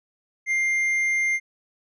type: tone with tanh clipping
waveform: sine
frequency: 2100 Hz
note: C7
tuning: 6 cents sharp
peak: -21 dBFS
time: 0.46-1.4 s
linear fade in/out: 50 ms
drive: 5 dB
effects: none